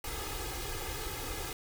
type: noise with comb filter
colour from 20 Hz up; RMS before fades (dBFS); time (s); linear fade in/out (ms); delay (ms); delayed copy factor
pink; -38; 0.04-1.53; 2; 2.4; +1
effects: none